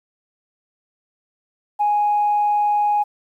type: tone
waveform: sine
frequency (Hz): 830.6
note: G#5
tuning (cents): 0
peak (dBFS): -14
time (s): 1.79-3.04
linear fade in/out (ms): 20
effects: tanh soft clip ceiling -11 dBFS + 9-bit